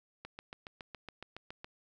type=click train; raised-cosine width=0.3 ms; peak=-28 dBFS; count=11; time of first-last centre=0.25-1.645 s; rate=7.17 Hz; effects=none